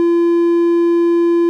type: tone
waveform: triangle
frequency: 341.2 Hz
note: F4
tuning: 40 cents flat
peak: -8 dBFS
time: 0-1.49 s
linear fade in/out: 0 ms
effects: none